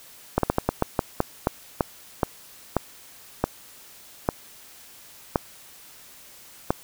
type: slowing click train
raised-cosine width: 1 ms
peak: -5 dBFS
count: 16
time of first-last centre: 0.38-6.705 s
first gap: 53 ms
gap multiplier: 1.26
effects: white hiss -48 dBFS RMS until 6.83 s